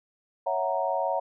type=chord; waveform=sine; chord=F# dominant seventh; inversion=second; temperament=equal; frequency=554.4 / 659.3 / 740 / 932.3 Hz; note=C#5 / E5 / F#5 / A#5; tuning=0 / 0 / 0 / 0 cents; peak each=-30 dBFS; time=0.46-1.2 s; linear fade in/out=10 ms; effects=none